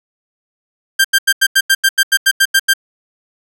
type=tone bursts; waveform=sawtooth; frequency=1583 Hz; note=G6; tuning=17 cents sharp; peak=-4 dBFS; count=13; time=0.99-2.737 s; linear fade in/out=10 ms; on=55 ms; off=86 ms; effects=none